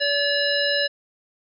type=harmonic tone; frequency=573 Hz; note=D5; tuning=43 cents flat; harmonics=1 / 3 / 5 / 7 / 9; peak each=-24 / -24 / -28 / -26 / -28 dBFS; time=0-0.88 s; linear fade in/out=20 ms; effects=none